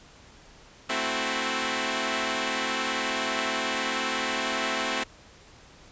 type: chord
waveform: 5% pulse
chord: F# half-diminished seventh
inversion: first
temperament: equal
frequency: 220 / 261.6 / 329.6 / 370 Hz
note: A3 / C4 / E4 / F#4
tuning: 0 / 0 / 0 / 0 cents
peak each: -21 / -18 / -23 / -22 dBFS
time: 0.89-5.04 s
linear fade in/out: 10 ms
effects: pink hiss -52 dBFS RMS until 5.91 s + resampled to 16000 Hz